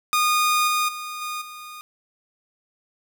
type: tone with level steps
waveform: sawtooth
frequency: 1227 Hz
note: D#6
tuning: 25 cents flat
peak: -14 / -16 / -27 / -24 / -33 dBFS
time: 0.13-1.81 s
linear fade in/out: 0 ms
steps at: 0.67 / 0.88 / 1.21 / 1.41 s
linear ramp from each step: 10 ms
effects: 9-bit